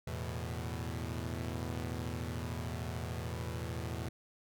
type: chord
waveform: sawtooth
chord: E suspended fourth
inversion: none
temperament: equal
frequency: 82.41 / 110 / 123.47 Hz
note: E2 / A2 / B2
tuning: 0 / 0 / 0 cents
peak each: -36 / -38 / -38 dBFS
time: 0.07-4.09 s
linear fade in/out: 5 ms
effects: none